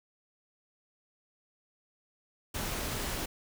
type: noise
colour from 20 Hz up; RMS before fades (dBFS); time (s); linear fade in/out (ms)
pink; -35; 2.54-3.26; 10
effects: none